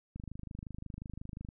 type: click train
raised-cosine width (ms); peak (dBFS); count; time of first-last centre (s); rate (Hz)
5; -30; 35; 0.16-1.488; 25.6
effects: none